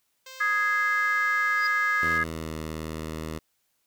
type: tone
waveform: 5% pulse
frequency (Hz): 523.3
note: C5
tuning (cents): 0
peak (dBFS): -30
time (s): 0.26-2.18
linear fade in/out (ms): 5
type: harmonic tone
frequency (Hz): 415.3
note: G#4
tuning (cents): 0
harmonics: 3 / 4 / 5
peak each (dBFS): -27 / -24 / -29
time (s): 0.4-2.24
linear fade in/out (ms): 10
type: tone with exponential growth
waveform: triangle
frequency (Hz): 4916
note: D#8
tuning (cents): -22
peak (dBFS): -28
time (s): 1.51-1.67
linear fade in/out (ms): 2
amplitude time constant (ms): 34
type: tone with pitch glide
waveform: 10% pulse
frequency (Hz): 82.1 to 78.98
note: E2 to D#2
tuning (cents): -6 to +26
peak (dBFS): -24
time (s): 2.02-3.39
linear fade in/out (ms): 10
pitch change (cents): -68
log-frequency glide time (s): 2.15-2.56
effects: white hiss -73 dBFS RMS until 3.86 s